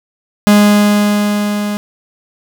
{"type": "tone with level ramp", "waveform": "45% pulse", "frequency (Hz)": 207, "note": "G#3", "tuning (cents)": -5, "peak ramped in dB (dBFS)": [-4, -16], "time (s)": [0.47, 1.77], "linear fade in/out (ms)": 0, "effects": []}